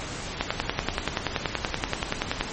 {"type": "click train", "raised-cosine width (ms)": 0.3, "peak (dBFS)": -7, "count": 22, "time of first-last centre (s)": [0.41, 2.41], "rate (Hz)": 10.5, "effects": ["pink hiss -34 dBFS RMS until 2.52 s", "MP3 32 kbps"]}